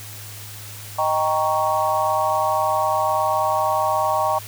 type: chord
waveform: sine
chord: Eb dominant seventh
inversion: none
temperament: equal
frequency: 622.3 / 784 / 932.3 / 1108.7 Hz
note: Eb5 / G5 / Bb5 / Db6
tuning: 0 / 0 / 0 / 0 cents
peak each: -23 dBFS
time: 0.98-4.39 s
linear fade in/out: 10 ms
effects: added 104 Hz sine -38 dBFS peak until 4.47 s + white hiss -38 dBFS RMS until 4.47 s